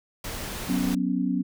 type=noise; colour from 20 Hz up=pink; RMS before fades=-34 dBFS; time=0.24-0.95 s; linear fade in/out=5 ms
type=chord; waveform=sine; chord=F# suspended fourth; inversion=none; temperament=equal; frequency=185 / 246.9 / 277.2 Hz; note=F#3 / B3 / C#4; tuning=0 / 0 / 0 cents; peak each=-27 dBFS; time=0.68-1.43 s; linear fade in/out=20 ms
effects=none